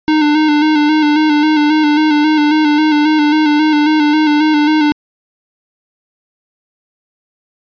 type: tone with vibrato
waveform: square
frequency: 303 Hz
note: D#4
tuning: 46 cents flat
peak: -9 dBFS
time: 0.08-4.92 s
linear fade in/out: 0 ms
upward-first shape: square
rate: 3.7 Hz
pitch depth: 35 cents each way
effects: resampled to 11025 Hz